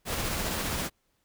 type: noise with tremolo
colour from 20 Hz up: pink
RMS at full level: -30 dBFS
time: 0.05-0.9 s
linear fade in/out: 50 ms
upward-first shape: sine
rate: 15 Hz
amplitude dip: 25%
effects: pink hiss -73 dBFS RMS until 1.24 s